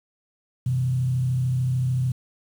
sine tone with frequency modulation, 127.5 Hz, C3, 44 cents flat, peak -20 dBFS, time 0.66-2.12 s, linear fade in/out 5 ms, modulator 33.5 Hz, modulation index 0.41, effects 8-bit

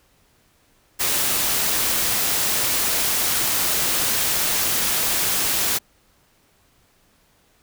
white noise, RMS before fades -21 dBFS, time 0.99-5.79 s, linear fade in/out 20 ms, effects pink hiss -60 dBFS RMS until 7.62 s

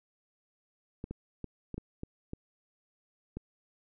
clicks, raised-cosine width 3 ms, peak -25 dBFS, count 8, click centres 1.041 / 1.11 / 1.443 / 1.743 / 1.78 / 2.034 / 2.334 / 3.37 s, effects none

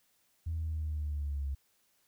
sine linear sweep, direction down, 82.41 to 68.1 Hz, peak -31 dBFS, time 0.46-1.55 s, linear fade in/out 10 ms, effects tanh soft clip ceiling -28 dBFS + white hiss -72 dBFS RMS until 2.07 s

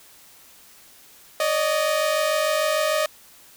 sawtooth tone pair together, 571.3 / 618 Hz, D5 / D#5, -48 / -12 cents, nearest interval minor second, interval 136 cents, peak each -22 / -17 dBFS, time 1.4-3.06 s, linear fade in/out 2 ms, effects white hiss -50 dBFS RMS until 3.56 s

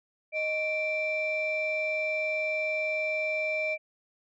sine tone pair together, 622.2 / 2349 Hz, D#5 / D7, 0 / 0 cents, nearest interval octave + major seventh, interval 2300 cents, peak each -29 / -28 dBFS, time 0.32-3.78 s, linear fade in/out 50 ms, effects tanh soft clip ceiling -22 dBFS

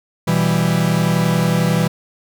45% pulse chord, E minor, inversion second, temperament equal, 123.47 / 164.81 / 196 Hz, B2 / E3 / G3, 0 / 0 / 0 cents, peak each -21 / -16 / -20 dBFS, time 0.27-1.88 s, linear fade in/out 10 ms, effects none

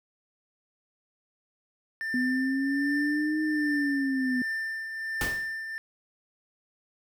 triangle tone with tremolo, 1787 Hz, A6, 26 cents sharp, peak -26 dBFS, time 2.01-5.78 s, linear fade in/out 0 ms, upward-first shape triangle, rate 1.3 Hz, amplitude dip 55%
sine linear two-way sweep, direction up then down, 249 to 311.1 to 249 Hz, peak -25 dBFS, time 2.14-4.42 s, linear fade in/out 2 ms, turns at 3.42 s
pink noise with exponential decay, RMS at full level -28 dBFS, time 5.21-5.54 s, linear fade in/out 1 ms, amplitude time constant 71 ms
effects none

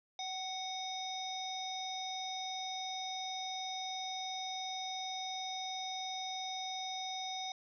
harmonic tone with a mistuned harmonic, 740 Hz, F#5, in tune, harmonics 1 / 3 / 5 / 7 / 8, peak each -41 / -49 / -42 / -49 / -50 dBFS, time 0.19-7.52 s, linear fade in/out 2 ms, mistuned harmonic 1, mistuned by +32 cents, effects none

